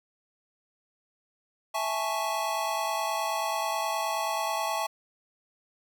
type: chord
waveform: square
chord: A major seventh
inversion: second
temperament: equal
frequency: 659.3 / 830.6 / 880 / 1108.7 Hz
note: E5 / G#5 / A5 / C#6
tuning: 0 / 0 / 0 / 0 cents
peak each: -34 dBFS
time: 1.74-4.87 s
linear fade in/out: 10 ms
effects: none